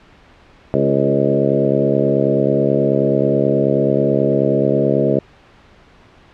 harmonic tone with a mistuned harmonic, 69.3 Hz, C#2, in tune, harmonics 2 / 3 / 4 / 5 / 6 / 7 / 8 / 9, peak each -21 / -21 / -21 / -21 / -21 / -21 / -21 / -21 dBFS, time 0.74-5.19 s, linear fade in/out 0 ms, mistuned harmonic 6, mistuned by -17 cents, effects pink hiss -47 dBFS RMS until 6.33 s + low-pass 3000 Hz 12 dB/octave

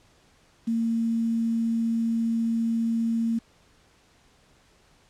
sine tone with quantisation, 228.7 Hz, A#3, 33 cents flat, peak -22 dBFS, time 0.67-3.39 s, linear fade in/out 10 ms, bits 8, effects pink hiss -60 dBFS RMS until 5.09 s + low-pass 8000 Hz 12 dB/octave

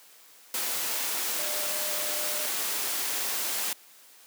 sine tone in noise, 602 Hz, D5, 43 cents sharp, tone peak -39 dBFS, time 1.39-2.46 s, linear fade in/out 2 ms, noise white, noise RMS -30 dBFS, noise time 0.54-3.73 s, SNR -12 dB, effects white hiss -54 dBFS RMS until 4.26 s + high-pass 300 Hz 12 dB/octave

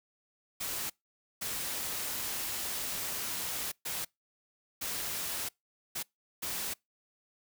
white noise bursts at uneven times, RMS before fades -36 dBFS, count 6, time 0.6-0.9 / 1.41-3.72 / 3.85-4.05 / 4.81-5.49 / 5.95-6.03 / 6.42-6.74 s, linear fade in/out 10 ms, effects noise-tail reverb RT60 0.2 s tail -26 dB re dry

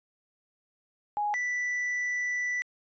sine / triangle tone pair in turn, 830.6 / 1973.2 Hz, G#5 / B6, 0 / -2 cents, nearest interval octave + minor third, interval 1498 cents, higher second, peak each -26 dBFS, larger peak neither, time 1.17-1.34 / 1.34-2.62 s, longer second, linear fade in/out 0 ms, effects resampled to 16000 Hz

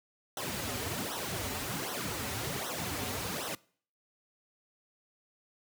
pink noise with flanger, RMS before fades -36 dBFS, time 0.37-3.55 s, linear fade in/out 2 ms, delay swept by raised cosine 0.42 to 6.22 ms, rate 1.3 Hz, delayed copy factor -0.95, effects noise-tail reverb RT60 0.5 s tail -23 dB re dry + high-pass 80 Hz 12 dB/octave

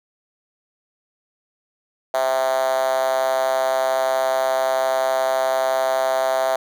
5% pulse tone with high-pass filter, 131.6 Hz, C3, 10 cents sharp, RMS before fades -20 dBFS, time 2.14-6.56 s, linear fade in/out 2 ms, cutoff 650 Hz, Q 6.2, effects none

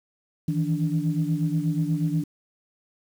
sine tone cluster, 156.8 / 165.1 / 291.7 Hz, D#3 / E3 / D4, +14 / +3 / -12 cents, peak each -25 / -25 / -28 dBFS, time 0.48-2.24 s, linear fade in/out 5 ms, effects tanh soft clip ceiling -12 dBFS + 8-bit

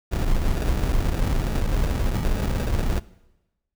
brown noise with sample-and-hold, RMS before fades -22 dBFS, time 0.11-3 s, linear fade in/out 20 ms, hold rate 1050 Hz, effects noise-tail reverb RT60 1.0 s tail -20 dB re dry

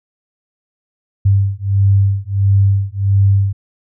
sine beating tone pair, 98 / 99.5 Hz, G2 / G2, 0 / +26 cents, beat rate 1.5 Hz, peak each -13 dBFS, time 1.25-3.53 s, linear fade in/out 10 ms, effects none

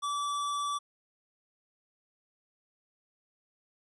square tone, 1156 Hz, D6, 28 cents flat, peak -31 dBFS, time 0.02-0.79 s, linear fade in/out 20 ms, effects resampled to 24000 Hz

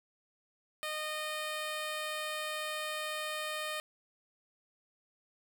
10% pulse tone, 614 Hz, D#5, 23 cents flat, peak -27 dBFS, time 0.83-3.8 s, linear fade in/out 0 ms, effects none

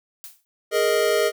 blue noise with exponential decay, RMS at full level -35 dBFS, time 0.24-0.45 s, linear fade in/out 0 ms, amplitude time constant 45 ms
square chord, Ab suspended second, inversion none, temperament equal, 415.3 / 466.2 / 622.3 Hz, Ab4 / Bb4 / Eb5, 0 / 0 / 0 cents, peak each -23 dBFS, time 0.71-1.32 s, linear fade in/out 50 ms
effects none

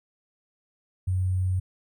sine tone with sample-and-hold, 92.5 Hz, F#2, in tune, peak -22 dBFS, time 1.07-1.6 s, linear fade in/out 10 ms, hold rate 8820 Hz, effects none

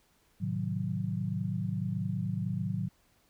sine chord, A diminished seventh, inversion none, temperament equal with one note detuned, 109.11 / 130.81 / 155.56 / 185 Hz, A2 / C3 / Eb3 / Gb3, -14 / 0 / 0 / 0 cents, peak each -35 / -38 / -36 / -34 dBFS, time 0.4-2.89 s, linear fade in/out 20 ms, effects pink hiss -68 dBFS RMS until 3.29 s

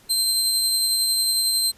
25% pulse tone with tremolo, 4129 Hz, C8, 24 cents flat, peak -13 dBFS, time 0.09-1.72 s, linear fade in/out 20 ms, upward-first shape triangle, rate 11 Hz, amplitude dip 25%, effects pink hiss -53 dBFS RMS until 1.77 s + resampled to 32000 Hz

